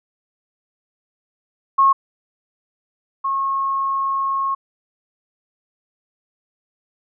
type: tone pair in turn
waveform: sine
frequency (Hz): 1088 / 1088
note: C#6 / C#6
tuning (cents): -33 / -33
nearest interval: unison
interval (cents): 0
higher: neither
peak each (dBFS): -10 / -18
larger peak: first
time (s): 1.78-1.93 / 3.24-4.55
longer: second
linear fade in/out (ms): 10
effects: none